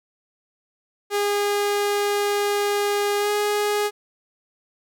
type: tone with pitch glide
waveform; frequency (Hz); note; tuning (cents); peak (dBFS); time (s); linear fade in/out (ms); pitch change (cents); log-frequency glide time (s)
sawtooth; 408.8 to 415; G#4 to G#4; -27 to -1; -16; 1.1-3.91; 50; +26; 3.19-3.3
effects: none